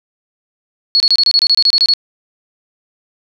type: tone bursts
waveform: sine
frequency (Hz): 4363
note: C#8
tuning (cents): -28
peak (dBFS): -7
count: 13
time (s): 0.95-1.937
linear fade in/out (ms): 0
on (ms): 51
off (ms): 27
effects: none